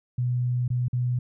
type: tone with dropouts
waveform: sine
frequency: 123.6 Hz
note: B2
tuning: 2 cents sharp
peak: -22 dBFS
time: 0.18-1.19 s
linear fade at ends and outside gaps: 5 ms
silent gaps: 0.68-0.702 / 0.883-0.93 s
effects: none